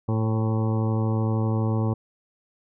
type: harmonic tone with a mistuned harmonic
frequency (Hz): 110.9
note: A2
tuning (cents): +14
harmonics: 1 / 2 / 3 / 4 / 5 / 7 / 8 / 9 / 10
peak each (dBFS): -22 / -28 / -32 / -34 / -36 / -39 / -40 / -41 / -42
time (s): 0.08-1.94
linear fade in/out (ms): 10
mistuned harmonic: 5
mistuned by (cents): -26
effects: none